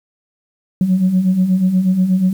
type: beating tone pair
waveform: sine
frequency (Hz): 179.5 / 187.8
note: F3 / F#3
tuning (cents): +48 / +26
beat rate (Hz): 8.3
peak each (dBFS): -18 / -11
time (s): 0.81-2.33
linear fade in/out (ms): 2
effects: tanh soft clip ceiling -6 dBFS + 7-bit